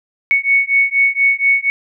sine beating tone pair, 2217 / 2221.2 Hz, C#7 / C#7, 0 / +3 cents, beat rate 4.2 Hz, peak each -14 dBFS, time 0.31-1.7 s, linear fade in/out 0 ms, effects none

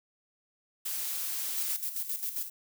blue noise, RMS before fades -34 dBFS, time 0.85-1.77 s, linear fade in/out 10 ms
violet noise with tremolo, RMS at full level -33 dBFS, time 1.56-2.5 s, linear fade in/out 20 ms, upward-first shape square, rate 7.5 Hz, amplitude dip 60%
effects none

